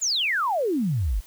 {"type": "exponential sweep", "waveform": "sine", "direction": "down", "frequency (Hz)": [7380, 41.88], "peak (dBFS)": -21, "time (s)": [0.01, 1.21], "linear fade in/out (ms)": 20, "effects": ["white hiss -51 dBFS RMS until 1.26 s"]}